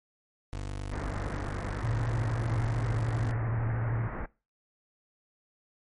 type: tone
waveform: 25% pulse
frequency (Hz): 49.29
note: G1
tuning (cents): +10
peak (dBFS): -30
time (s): 0.53-3.31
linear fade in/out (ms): 0
type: low-pass noise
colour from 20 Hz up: pink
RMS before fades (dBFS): -37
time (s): 0.92-4.26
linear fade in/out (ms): 5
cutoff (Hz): 2000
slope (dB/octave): 48
type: tone with vibrato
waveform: sine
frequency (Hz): 114.5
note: A#2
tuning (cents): -31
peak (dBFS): -28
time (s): 1.83-4.08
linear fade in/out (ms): 10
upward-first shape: triangle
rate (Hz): 13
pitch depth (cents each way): 93
effects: noise-tail reverb RT60 0.3 s tail -21 dB re dry + MP3 48 kbps